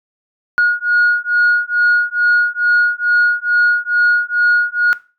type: beating tone pair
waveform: sine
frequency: 1441 / 1443.3 Hz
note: F#6 / F#6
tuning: -46 / -43 cents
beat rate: 2.3 Hz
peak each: -13 dBFS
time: 0.58-4.93 s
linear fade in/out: 0 ms
effects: noise-tail reverb RT60 0.3 s tail -18 dB re dry + tanh soft clip ceiling -6 dBFS